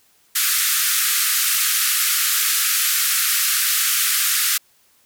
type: band-pass noise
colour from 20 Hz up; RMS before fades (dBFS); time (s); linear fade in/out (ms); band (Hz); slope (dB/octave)
white; -19; 0.35-4.58; 10; 1200 to 16000; 96
effects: white hiss -58 dBFS RMS until 5.05 s